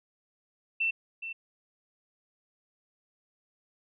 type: tone with echo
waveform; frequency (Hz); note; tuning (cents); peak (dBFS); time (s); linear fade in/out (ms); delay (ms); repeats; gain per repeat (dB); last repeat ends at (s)
sine; 2683; E7; +30; -25; 0.8-0.91; 10; 420; 1; -10; 1.33
effects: none